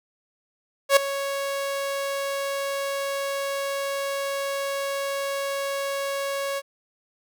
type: tone with ADSR envelope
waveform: sawtooth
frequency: 554.4 Hz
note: C#5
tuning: in tune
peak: -7 dBFS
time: 0.89-6.62 s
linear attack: 76 ms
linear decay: 6 ms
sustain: -15 dB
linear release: 43 ms
effects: none